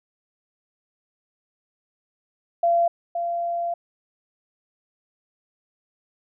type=tone pair in turn; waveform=sine; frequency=684 / 687.5 Hz; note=F5 / F5; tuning=-36 / -27 cents; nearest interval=unison; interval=9 cents; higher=second; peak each=-16 / -23 dBFS; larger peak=first; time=2.63-2.88 / 3.15-3.74 s; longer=second; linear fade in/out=5 ms; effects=none